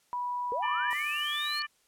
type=tone; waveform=sine; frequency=980 Hz; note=B5; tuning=14 cents flat; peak=-30 dBFS; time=0.13-0.93 s; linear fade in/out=0 ms
type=linear sweep; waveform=sine; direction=up; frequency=441.7 to 4409 Hz; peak=-32 dBFS; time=0.52-1.62 s; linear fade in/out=0 ms
type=harmonic tone; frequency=593 Hz; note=D5; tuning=17 cents sharp; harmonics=2 / 3 / 4 / 5; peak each=-37 / -35 / -39 / -41 dBFS; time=0.62-1.67 s; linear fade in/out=20 ms
type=noise; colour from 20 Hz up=violet; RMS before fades=-42 dBFS; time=0.9-1.6 s; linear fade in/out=10 ms
effects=white hiss -68 dBFS RMS until 1.87 s + low-pass 11000 Hz 12 dB/octave